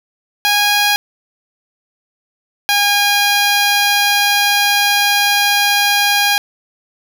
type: tone pair in turn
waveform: 10% pulse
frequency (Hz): 822 / 814.9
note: G#5 / G#5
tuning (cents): -18 / -33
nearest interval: unison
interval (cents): 15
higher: first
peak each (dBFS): -3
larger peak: neither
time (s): 0.45-0.96 / 2.69-6.38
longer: second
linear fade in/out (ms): 0
effects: none